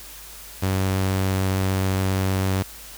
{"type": "tone", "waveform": "sawtooth", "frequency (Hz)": 95.2, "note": "F#2", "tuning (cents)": 50, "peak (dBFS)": -16, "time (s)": [0.62, 2.63], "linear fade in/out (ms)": 10, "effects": ["added 50 Hz sine -46 dBFS peak until 2.97 s", "white hiss -41 dBFS RMS until 2.97 s"]}